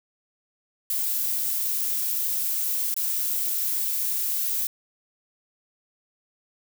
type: noise with dropouts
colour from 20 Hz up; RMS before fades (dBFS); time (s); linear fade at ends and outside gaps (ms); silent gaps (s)
violet; -26; 0.9-4.67; 2; 2.942-2.964
effects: none